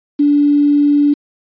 sine tone with quantisation, 290 Hz, D4, 22 cents flat, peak -8 dBFS, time 0.19-1.14 s, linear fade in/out 10 ms, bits 6, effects resampled to 11025 Hz

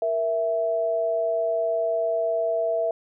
sine tone pair together, 468.4 / 659.3 Hz, A#4 / E5, +8 / 0 cents, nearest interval tritone, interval 592 cents, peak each -28 / -22 dBFS, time 0.02-2.91 s, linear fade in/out 2 ms, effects none

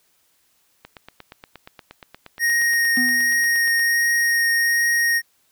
click train, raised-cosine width 0.3 ms, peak -22 dBFS, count 26, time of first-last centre 0.85-3.795 s, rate 8.49 Hz
square tone with vibrato, 1864.7 Hz, A#6, in tune, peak -17 dBFS, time 2.39-5.22 s, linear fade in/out 50 ms, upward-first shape triangle, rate 1.3 Hz, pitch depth 9 cents each way
triangle tone with exponential decay, 247.5 Hz, B3, 4 cents sharp, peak -18 dBFS, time 2.97-3.57 s, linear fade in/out 5 ms, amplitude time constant 130 ms
effects white hiss -63 dBFS RMS until 5.51 s

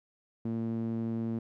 sawtooth tone with band-pass filter, 113.9 Hz, A#2, 40 cents flat, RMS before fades -33 dBFS, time 0.45-1.39 s, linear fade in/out 5 ms, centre 240 Hz, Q 2.3, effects none

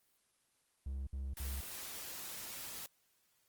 triangle tone bursts, 67.5 Hz, C#2, 45 cents flat, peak -36 dBFS, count 3, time 0.86-1.608 s, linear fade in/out 5 ms, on 210 ms, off 59 ms
white noise, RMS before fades -46 dBFS, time 1.37-2.86 s, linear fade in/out 0 ms
effects white hiss -75 dBFS RMS until 3.48 s + Opus 24 kbps

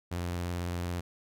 sawtooth tone with vibrato, 87.6 Hz, F2, 6 cents sharp, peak -28 dBFS, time 0.11-1.01 s, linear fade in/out 10 ms, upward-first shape triangle, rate 18 Hz, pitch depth 38 cents each way, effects none

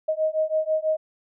sine beating tone pair, 624 / 630.1 Hz, D#5 / D#5, +5 / +22 cents, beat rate 6.1 Hz, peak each -24 dBFS, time 0.08-0.97 s, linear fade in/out 10 ms, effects none

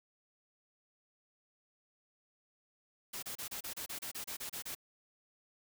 white noise bursts, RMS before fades -42 dBFS, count 13, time 3.13-4.751 s, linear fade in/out 10 ms, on 97 ms, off 30 ms, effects none

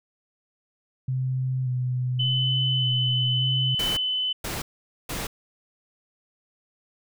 sine tone with vibrato, 127.8 Hz, C3, 40 cents flat, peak -23 dBFS, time 1.08-3.75 s, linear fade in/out 5 ms, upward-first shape square, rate 0.86 Hz, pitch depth 24 cents each way
sine tone, 3021 Hz, F#7, 35 cents sharp, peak -23 dBFS, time 2.19-4.33 s, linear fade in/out 10 ms
pink noise bursts, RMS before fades -31 dBFS, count 3, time 3.79-5.27 s, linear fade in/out 5 ms, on 180 ms, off 470 ms
effects none

